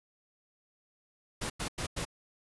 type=noise bursts; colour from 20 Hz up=pink; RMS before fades=-35 dBFS; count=4; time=1.41-2.052 s; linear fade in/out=10 ms; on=90 ms; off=94 ms; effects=resampled to 24000 Hz